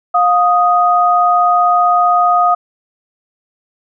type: tone pair together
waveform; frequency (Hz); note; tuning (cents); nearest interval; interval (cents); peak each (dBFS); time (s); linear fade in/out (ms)
sine; 709.7 / 1245; F5 / D#6; +28 / +1; minor seventh; 973; -11; 0.14-2.55; 10
effects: none